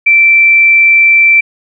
sine tone, 2339 Hz, D7, 8 cents flat, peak -3 dBFS, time 0.06-1.41 s, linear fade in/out 10 ms, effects none

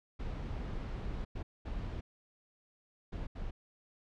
brown noise bursts at uneven times, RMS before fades -39 dBFS, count 5, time 0.19-1.25 / 1.35-1.43 / 1.65-2.01 / 3.12-3.27 / 3.35-3.51 s, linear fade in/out 10 ms, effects low-pass 4000 Hz 12 dB/octave

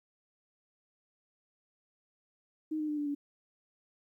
sine tone with pitch steps, 311.1 / 304.9 / 298.8 / 292.8 / 286.9 Hz, D#4 / D#4 / D4 / D4 / D4, 0 / -35 / +30 / -5 / -40 cents, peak -31 dBFS, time 2.71-3.15 s, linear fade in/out 10 ms, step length 88 ms, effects 12-bit

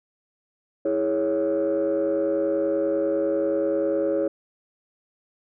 sine chord, C# minor, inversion first, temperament equal with one note detuned, 325.1 / 415.3 / 554.4 Hz, E4 / G#4 / C#5, -24 / 0 / 0 cents, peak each -24 / -25 / -22 dBFS, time 0.85-4.28 s, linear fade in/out 5 ms, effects tanh soft clip ceiling -16 dBFS

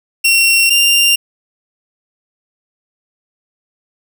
sawtooth tone pair in turn, 2732 / 2786 Hz, F7 / F7, -39 / -5 cents, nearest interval unison, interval 34 cents, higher second, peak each -5 dBFS, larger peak neither, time 0.24-0.7 / 0.7-1.16 s, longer neither, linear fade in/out 10 ms, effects none

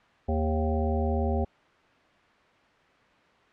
harmonic tone with a mistuned harmonic, 77.78 Hz, D#2, in tune, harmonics 1 / 3 / 5 / 7 / 9 / 10, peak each -26 / -31 / -33 / -34 / -36 / -36 dBFS, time 0.28-1.45 s, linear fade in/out 10 ms, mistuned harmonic 5, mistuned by +34 cents, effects white hiss -59 dBFS RMS until 3.52 s + low-pass 2000 Hz 12 dB/octave

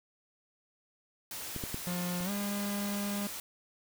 white noise, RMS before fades -41 dBFS, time 1.31-3.4 s, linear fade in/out 2 ms
clicks, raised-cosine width 3 ms, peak -25 / -24 / -23 / -33 dBFS, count 4, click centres 1.563 / 1.638 / 1.744 / 2.207 s
45% pulse tone with pitch glide, 177.5 to 202.7 Hz, F3 to G#3, +28 to -42 cents, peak -33 dBFS, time 1.87-3.27 s, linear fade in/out 0 ms, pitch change +230 cents, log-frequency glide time 2.24-2.3 s
effects none

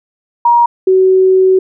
sine tone pair in turn, 948 / 376.2 Hz, A#5 / F#4, +29 / +29 cents, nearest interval octave + major third, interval 1600 cents, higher first, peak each -5 dBFS, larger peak neither, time 0.45-0.66 / 0.87-1.59 s, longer second, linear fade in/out 5 ms, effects none

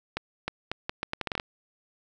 accelerating click train, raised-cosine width 0.3 ms, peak -13 dBFS, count 12, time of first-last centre 0.17-1.399 s, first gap 310 ms, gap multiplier 0.76, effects none

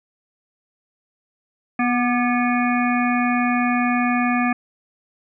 harmonic tone with a mistuned harmonic, 244.7 Hz, B3, 16 cents flat, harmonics 1 / 3 / 5 / 7 / 9 / 10, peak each -19 / -24 / -26 / -27 / -29 / -29 dBFS, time 1.79-4.53 s, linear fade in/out 5 ms, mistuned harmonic 5, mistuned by -37 cents, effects none

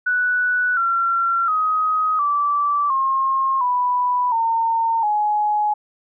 sine tone with pitch steps, 1480 / 1365 / 1259 / 1161.2 / 1071 / 987.8 / 911 / 840.3 Hz, F#6 / F6 / D#6 / D6 / C6 / B5 / A#5 / G#5, 0 / -40 / +20 / -20 / +40 / 0 / -40 / +20 cents, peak -16 dBFS, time 0.06-5.74 s, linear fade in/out 10 ms, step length 710 ms, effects none

